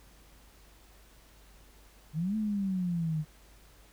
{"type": "exponential two-way sweep", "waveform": "sine", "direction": "up then down", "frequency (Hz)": [146.7, 220, 150.8], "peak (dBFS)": -28, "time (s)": [2.13, 3.25], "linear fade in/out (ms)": 50, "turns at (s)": 2.36, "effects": ["added 50 Hz sine -57 dBFS peak until 3.92 s", "pink hiss -60 dBFS RMS until 3.92 s"]}